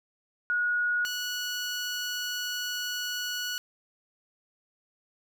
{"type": "tone pair in turn", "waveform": ["sine", "15% pulse"], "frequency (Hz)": [1451, 1467.9], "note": ["F#6", "F#6"], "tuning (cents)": [-34, -14], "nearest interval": "unison", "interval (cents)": 20, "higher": "second", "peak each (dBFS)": -24, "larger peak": "neither", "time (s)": [[0.5, 1.05], [1.05, 3.58]], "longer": "second", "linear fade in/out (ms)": 0, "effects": []}